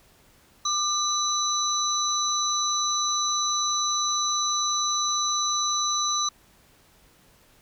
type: tone cluster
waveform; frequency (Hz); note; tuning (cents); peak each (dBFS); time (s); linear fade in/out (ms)
sine; 1199 / 3955 / 6030; D6 / B7 / F#8; +36 / +2 / +32; -27; 0.65-6.29; 5
effects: pink hiss -58 dBFS RMS until 7.61 s

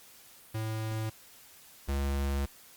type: tone pair in turn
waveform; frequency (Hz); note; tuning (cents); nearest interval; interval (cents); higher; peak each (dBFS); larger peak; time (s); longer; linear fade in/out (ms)
square; 110 / 69.44; A2 / C#2; 0 / +4; minor sixth; 796; first; -32 / -29; second; 0.54-1.1 / 1.88-2.46; second; 10
effects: white hiss -55 dBFS RMS until 2.76 s + Opus 48 kbps

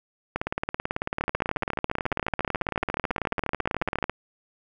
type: two click trains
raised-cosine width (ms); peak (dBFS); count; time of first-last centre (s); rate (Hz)
0.5; -11 / -11; 69 / 41; 0.36-4.096 / 1.21-4.027; 18.2 / 14.2
effects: none

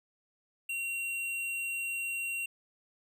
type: tone with hard clipping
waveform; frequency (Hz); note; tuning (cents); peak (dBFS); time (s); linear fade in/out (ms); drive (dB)
triangle; 2747; F7; -29; -34; 0.69-2.46; 5; 16
effects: none

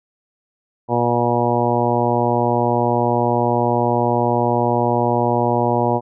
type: harmonic tone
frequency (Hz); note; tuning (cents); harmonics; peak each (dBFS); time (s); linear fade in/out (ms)
120; B2; -49; 1 / 2 / 3 / 4 / 5 / 6 / 7 / 8; -23 / -23 / -23 / -23 / -23 / -23 / -23 / -23; 0.88-6.01; 50
effects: none

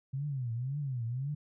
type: tone with vibrato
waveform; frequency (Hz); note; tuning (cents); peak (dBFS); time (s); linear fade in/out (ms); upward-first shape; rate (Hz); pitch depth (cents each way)
sine; 129.8; C3; -13; -32; 0.13-1.35; 10; triangle; 1.9; 250
effects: none

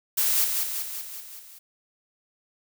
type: noise with echo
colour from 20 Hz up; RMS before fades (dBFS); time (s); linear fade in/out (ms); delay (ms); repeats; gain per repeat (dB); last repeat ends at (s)
blue; -23; 0.17-0.45; 10; 190; 6; -4; 1.59
effects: none

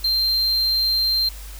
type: tone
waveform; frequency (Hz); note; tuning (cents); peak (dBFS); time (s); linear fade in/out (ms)
triangle; 4159; C8; -11; -16; 0.04-1.29; 5
effects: added 50 Hz sine -34 dBFS peak until 1.59 s + white hiss -42 dBFS RMS until 1.59 s

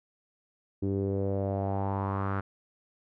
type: tone with low-pass filter sweep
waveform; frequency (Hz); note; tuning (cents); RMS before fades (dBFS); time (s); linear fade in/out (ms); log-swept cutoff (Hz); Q
sawtooth; 98; G2; 0; -30; 0.82-2.41; 10; 340 to 1400; 4
effects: none

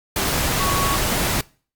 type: tone in noise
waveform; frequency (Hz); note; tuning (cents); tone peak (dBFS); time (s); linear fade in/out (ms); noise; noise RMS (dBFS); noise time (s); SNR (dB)
sine; 1115; C#6; +10; -22; 0.6-0.96; 2; pink; -21; 0.16-1.41; -4
effects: noise-tail reverb RT60 0.4 s tail -23 dB re dry + Opus 48 kbps

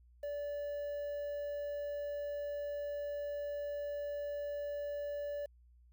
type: tone with quantisation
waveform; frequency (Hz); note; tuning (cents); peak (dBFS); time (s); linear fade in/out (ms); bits
triangle; 580; D5; -22; -35; 0.23-5.46; 5; 10
effects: added 60 Hz sine -60 dBFS peak until 5.92 s

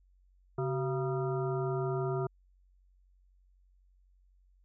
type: harmonic tone with a mistuned harmonic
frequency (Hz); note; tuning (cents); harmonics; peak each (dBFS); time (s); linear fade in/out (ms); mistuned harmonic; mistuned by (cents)
136.3; C#3; -29; 1 / 3 / 5 / 7 / 9 / 10; -33 / -33 / -40 / -44 / -44 / -47; 0.58-2.27; 5; 3; -120
effects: added 46 Hz sine -62 dBFS peak until 4.64 s

